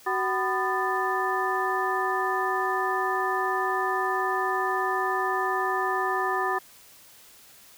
sine tone cluster, 376.4 / 758 / 1000 / 1222 / 1762 Hz, F#4 / F#5 / B5 / D#6 / A6, +30 / +42 / +21 / -32 / +2 cents, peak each -30 dBFS, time 0.06-6.59 s, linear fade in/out 10 ms, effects white hiss -52 dBFS RMS until 7.77 s

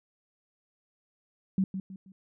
sine tone with echo, 190.6 Hz, G3, 48 cents flat, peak -22 dBFS, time 1.58-1.64 s, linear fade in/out 2 ms, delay 160 ms, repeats 3, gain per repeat -9 dB, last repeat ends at 2.12 s, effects none

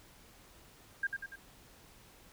sine tone with echo, 1604 Hz, G6, 39 cents sharp, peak -29 dBFS, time 1.03-1.07 s, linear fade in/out 5 ms, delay 96 ms, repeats 3, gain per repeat -5 dB, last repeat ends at 1.358 s, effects pink hiss -59 dBFS RMS until 2.32 s

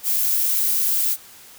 violet noise, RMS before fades -20 dBFS, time 0.03-1.17 s, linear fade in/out 50 ms, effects white hiss -45 dBFS RMS until 1.58 s

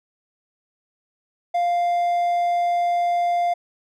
triangle tone, 698.5 Hz, F5, in tune, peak -16 dBFS, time 1.54-3.54 s, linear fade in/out 10 ms, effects none

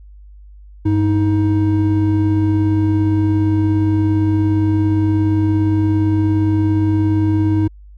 triangle tone pair together, 99.2 / 314.9 Hz, G2 / D#4, +21 / +21 cents, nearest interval octave + minor sixth, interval 2000 cents, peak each -13 dBFS, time 0.85-7.68 s, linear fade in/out 10 ms, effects added 50 Hz sine -37 dBFS peak until 7.97 s

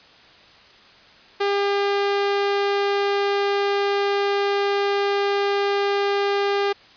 sawtooth tone, 401.7 Hz, G4, 42 cents sharp, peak -15 dBFS, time 1.4-6.73 s, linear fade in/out 10 ms, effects white hiss -49 dBFS RMS until 6.96 s + resampled to 11025 Hz

